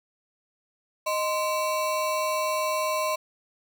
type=ring-modulated tone; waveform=square; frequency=830.6 Hz; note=G#5; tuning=in tune; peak=-22 dBFS; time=1.06-3.16 s; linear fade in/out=10 ms; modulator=210 Hz; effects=9-bit